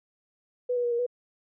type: tone with pitch steps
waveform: sine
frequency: 494.5 / 486.3 / 479.3 / 471.5 / 490.2 Hz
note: B4 / B4 / A#4 / A#4 / B4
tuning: +2 / -27 / +48 / +20 / -13 cents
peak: -24 dBFS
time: 0.69-1.065 s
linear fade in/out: 10 ms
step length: 75 ms
effects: none